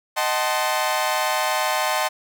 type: chord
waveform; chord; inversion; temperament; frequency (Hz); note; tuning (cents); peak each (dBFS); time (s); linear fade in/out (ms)
sawtooth; D# diminished seventh; none; equal with one note detuned; 622.3 / 757.3 / 880 / 1046.5; D#5 / F#5 / A5 / C6; 0 / +40 / 0 / 0; -22; 0.16-2.09; 20
effects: none